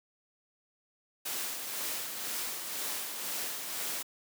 white noise with tremolo, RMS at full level -35 dBFS, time 1.25-4.03 s, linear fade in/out 10 ms, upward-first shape sine, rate 2 Hz, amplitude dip 40%, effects high-pass 200 Hz 12 dB/octave

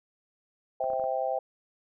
sine chord, C major, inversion none, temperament just, 523.3 / 654.1 / 784.9 Hz, C5 / E5 / G5, 0 / -14 / +2 cents, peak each -31 dBFS, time 0.8-1.39 s, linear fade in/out 5 ms
clicks, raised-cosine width 1 ms, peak -32 dBFS, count 5, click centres 0.841 / 0.902 / 0.934 / 0.997 / 1.04 s
effects none

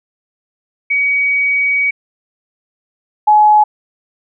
sine tone pair in turn, 2260 / 846.5 Hz, C#7 / G#5, +33 / +33 cents, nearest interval octave + perfect fourth, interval 1700 cents, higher first, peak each -11 / -5 dBFS, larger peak second, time 0.9-1.91 / 3.27-3.64 s, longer first, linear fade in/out 10 ms, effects none

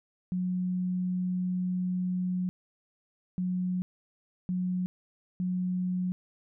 sine tone bursts at uneven times, 182 Hz, F#3, 28 cents flat, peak -27 dBFS, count 4, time 0.32-2.49 / 3.38-3.82 / 4.49-4.86 / 5.4-6.12 s, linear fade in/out 0 ms, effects none

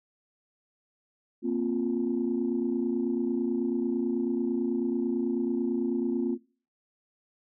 sine chord, Bb suspended second, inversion none, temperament just, 233.1 / 262.2 / 349.6 Hz, Bb3 / C4 / F4, 0 / +4 / +2 cents, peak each -29 dBFS, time 1.42-6.38 s, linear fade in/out 50 ms, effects noise-tail reverb RT60 0.4 s tail -22 dB re dry + tanh soft clip ceiling -18 dBFS

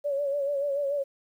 sine tone with vibrato, 565 Hz, C#5, 33 cents sharp, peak -25 dBFS, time 0.04-1.04 s, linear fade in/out 20 ms, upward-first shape sine, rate 6.9 Hz, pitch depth 55 cents each way, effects 10-bit

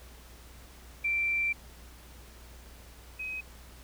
sine tone pair in turn, 2349 / 2529 Hz, D7 / D#7, 0 / +28 cents, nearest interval minor second, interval 128 cents, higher second, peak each -26 / -34 dBFS, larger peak first, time 1.04-1.53 / 3.19-3.41 s, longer first, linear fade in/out 10 ms, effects added 60 Hz sine -50 dBFS peak until 3.83 s + pink hiss -54 dBFS RMS until 3.83 s

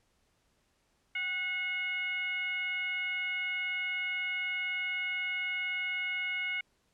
sine tone with frequency modulation, 2179 Hz, C#7, 30 cents flat, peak -31 dBFS, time 1.15-6.61 s, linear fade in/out 5 ms, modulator 702 Hz, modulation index 0.71, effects pink hiss -73 dBFS RMS until 6.93 s + low-pass 10000 Hz 12 dB/octave

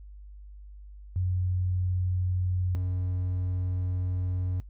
sine / triangle tone pair in turn, 91.3 / 91.3 Hz, F#2 / F#2, -23 / -23 cents, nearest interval unison, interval 0 cents, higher neither, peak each -25 dBFS, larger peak neither, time 1.16-2.75 / 2.75-4.6 s, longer second, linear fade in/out 0 ms, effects noise-tail reverb RT60 0.1 s tail -18 dB re dry + added 50 Hz sine -43 dBFS peak until 4.69 s

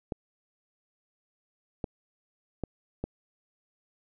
clicks, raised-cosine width 2 ms, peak -18 dBFS, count 4, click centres 0.122 / 1.842 / 2.637 / 3.04 s, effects none

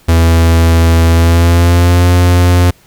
45% pulse tone with pitch glide, 83 to 88.44 Hz, E2 to F2, +12 to +22 cents, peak -5 dBFS, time 0.08-2.71 s, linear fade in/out 10 ms, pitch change +110 cents, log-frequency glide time 1.08-2.07 s, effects pink hiss -46 dBFS RMS until 2.86 s

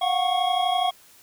triangle tone cluster, 712 / 744 / 1105 / 3292 Hz, F5 / F#5 / C#6 / G#7, +33 / +9 / -6 / -16 cents, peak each -22 / -22 / -29 / -27 dBFS, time 0.01-0.91 s, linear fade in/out 10 ms, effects white hiss -53 dBFS RMS until 1.22 s

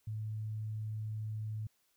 sine tone, 108.3 Hz, A2, 27 cents flat, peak -36 dBFS, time 0.07-1.67 s, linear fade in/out 5 ms, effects white hiss -75 dBFS RMS until 1.96 s

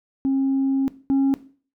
sine tone pair in turn, 270 / 272.3 Hz, C#4 / C#4, -45 / -31 cents, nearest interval unison, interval 14 cents, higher second, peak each -16 / -13 dBFS, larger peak second, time 0.25-0.88 / 1.1-1.34 s, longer first, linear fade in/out 0 ms, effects noise-tail reverb RT60 0.4 s tail -17 dB re dry + tanh soft clip ceiling -15 dBFS

